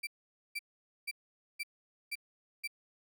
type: tone bursts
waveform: 35% pulse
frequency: 2339 Hz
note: D7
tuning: 8 cents flat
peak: -33 dBFS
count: 6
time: 0.03-2.676 s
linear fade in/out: 10 ms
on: 41 ms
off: 480 ms
effects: none